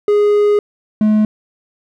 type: tone pair in turn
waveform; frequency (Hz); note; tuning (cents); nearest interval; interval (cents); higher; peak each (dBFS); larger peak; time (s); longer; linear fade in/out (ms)
triangle; 414.2 / 213.8; G#4 / A3; -5 / -49; major seventh; 1144; first; -7; neither; 0.08-0.59 / 1.01-1.25; first; 2
effects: none